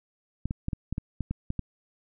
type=clicks; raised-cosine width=5 ms; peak=-17 dBFS; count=10; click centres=0.456 / 0.509 / 0.684 / 0.732 / 0.926 / 0.981 / 1.207 / 1.31 / 1.504 / 1.593 s; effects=none